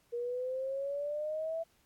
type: exponential sweep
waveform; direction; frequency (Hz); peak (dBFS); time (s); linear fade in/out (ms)
sine; up; 471.7 to 664; -33; 0.12-1.64; 20
effects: pink hiss -70 dBFS RMS until 1.85 s + AAC 64 kbps